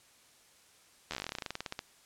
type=slowing click train; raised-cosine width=0.2 ms; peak=-19 dBFS; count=22; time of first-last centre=1.11-1.791 s; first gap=12 ms; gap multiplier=1.09; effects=white hiss -62 dBFS RMS until 2.05 s + low-pass 10000 Hz 12 dB/octave

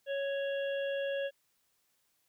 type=harmonic tone; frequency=554.4 Hz; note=C#5; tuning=in tune; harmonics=1 / 3 / 5 / 6; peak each=-32 / -42 / -46 / -48 dBFS; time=0.06-1.31 s; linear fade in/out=50 ms; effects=white hiss -75 dBFS RMS until 2.28 s

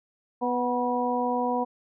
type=harmonic tone with a mistuned harmonic; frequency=246.9 Hz; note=B3; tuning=in tune; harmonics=1 / 2 / 3 / 4; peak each=-29 / -29 / -29 / -29 dBFS; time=0.41-1.65 s; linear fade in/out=20 ms; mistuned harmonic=4; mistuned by=-29 cents; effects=none

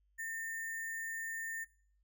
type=tone with sample-and-hold; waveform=sine; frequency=1815 Hz; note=A#6; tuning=47 cents flat; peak=-38 dBFS; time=0.18-1.65 s; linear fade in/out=20 ms; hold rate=8820 Hz; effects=noise-tail reverb RT60 0.5 s tail -22 dB re dry + added 50 Hz sine -70 dBFS peak until 2.03 s

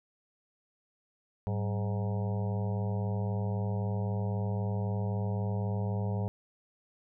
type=harmonic tone with a mistuned harmonic; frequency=103.83 Hz; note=G#2; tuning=in tune; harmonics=1 / 2 / 4 / 5 / 6 / 7 / 8 / 9; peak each=-30 / -36 / -42 / -44 / -46 / -47 / -48 / -49 dBFS; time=1.47-6.28 s; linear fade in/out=0 ms; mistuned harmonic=2; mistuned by=-140 cents; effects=none

